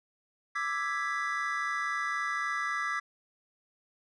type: chord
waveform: triangle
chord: E dominant seventh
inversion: third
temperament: equal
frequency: 1174.7 / 1318.5 / 1661.2 / 1975.5 Hz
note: D6 / E6 / G#6 / B6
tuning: 0 / 0 / 0 / 0 cents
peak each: -33 / -35 / -34 / -33 dBFS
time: 0.55-3 s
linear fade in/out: 10 ms
effects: resampled to 22050 Hz